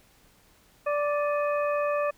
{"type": "harmonic tone with a mistuned harmonic", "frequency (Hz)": 585, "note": "D5", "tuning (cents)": -7, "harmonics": [1, 2, 3, 4], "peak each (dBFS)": [-25, -30, -38, -38], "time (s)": [0.86, 2.11], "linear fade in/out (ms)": 10, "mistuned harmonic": 4, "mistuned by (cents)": 120, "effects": ["pink hiss -60 dBFS RMS until 2.17 s"]}